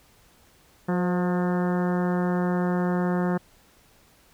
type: harmonic tone with a mistuned harmonic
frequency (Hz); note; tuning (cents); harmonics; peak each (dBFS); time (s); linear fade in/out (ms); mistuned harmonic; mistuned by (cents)
179.2; F3; +45; 1 / 2 / 3 / 4 / 5 / 6 / 7 / 8 / 9 / 10; -23 / -29 / -33 / -35 / -37 / -39 / -40 / -41 / -42 / -43; 0.88-3.38; 10; 3; -36
effects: pink hiss -58 dBFS RMS until 4.33 s